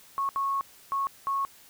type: tone bursts at uneven times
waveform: sine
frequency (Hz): 1100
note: C#6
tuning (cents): -14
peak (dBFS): -25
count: 4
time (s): 0.18-0.29 / 0.36-0.61 / 0.92-1.07 / 1.27-1.45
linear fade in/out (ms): 0
effects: white hiss -54 dBFS RMS until 1.69 s